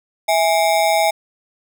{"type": "ring-modulated tone", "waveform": "square", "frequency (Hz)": 740, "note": "F#5", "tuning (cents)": 0, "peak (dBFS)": -11, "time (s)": [0.28, 1.11], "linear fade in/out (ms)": 10, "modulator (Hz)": 85.6, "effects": []}